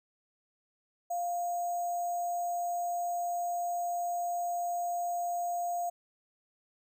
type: tone with sample-and-hold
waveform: sine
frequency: 698.5 Hz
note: F5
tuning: in tune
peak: -30 dBFS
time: 1.1-5.9 s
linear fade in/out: 10 ms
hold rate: 7350 Hz
effects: none